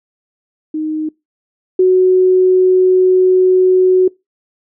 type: tone pair in turn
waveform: sine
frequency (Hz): 310.5 / 370.2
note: D#4 / F#4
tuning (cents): -3 / +1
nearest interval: minor third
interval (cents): 304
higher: second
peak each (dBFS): -16 / -6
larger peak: second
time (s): 0.74-1.09 / 1.79-4.08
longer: second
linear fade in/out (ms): 5
effects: noise-tail reverb RT60 0.2 s tail -23 dB re dry